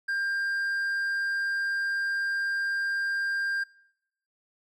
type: tone with hard clipping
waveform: sine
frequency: 1596 Hz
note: G6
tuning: 31 cents sharp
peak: -27 dBFS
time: 0.08-3.64 s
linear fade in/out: 10 ms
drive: 3 dB
effects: noise-tail reverb RT60 0.9 s tail -25 dB re dry